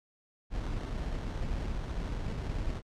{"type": "noise with sample-and-hold", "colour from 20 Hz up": "brown", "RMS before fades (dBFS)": -34, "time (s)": [0.5, 2.82], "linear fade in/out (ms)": 50, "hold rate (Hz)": 2450, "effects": ["low-pass 6000 Hz 12 dB/octave", "MP3 96 kbps"]}